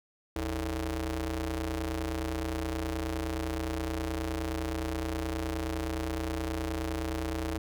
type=ring-modulated tone; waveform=sawtooth; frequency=123.47 Hz; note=B2; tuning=in tune; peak=-24 dBFS; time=0.36-7.58 s; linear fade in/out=0 ms; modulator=200 Hz; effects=none